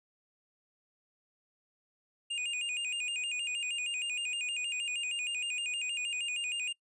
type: tone with vibrato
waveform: square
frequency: 2637 Hz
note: E7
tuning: in tune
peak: -33 dBFS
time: 2.3-6.73 s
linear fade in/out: 10 ms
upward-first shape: square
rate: 6.4 Hz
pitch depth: 110 cents each way
effects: noise-tail reverb RT60 0.1 s tail -25 dB re dry + resampled to 24000 Hz